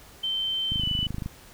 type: tone with pitch glide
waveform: sine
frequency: 3101 to 2983 Hz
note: G7 to F#7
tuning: -19 to +13 cents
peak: -25 dBFS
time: 0.23-1.07 s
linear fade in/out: 10 ms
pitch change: -68 cents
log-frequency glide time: 0.78-0.84 s
type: click train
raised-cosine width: 5 ms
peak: -19 dBFS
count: 15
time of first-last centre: 0.72-1.261 s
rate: 25.9 Hz
effects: pink hiss -50 dBFS RMS until 1.53 s